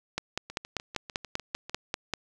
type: two click trains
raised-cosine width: 0.2 ms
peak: -23 / -12 dBFS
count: 9 / 11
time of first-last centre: 0.5-1.696 / 0.18-2.137 s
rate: 6.69 / 5.11 Hz
effects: none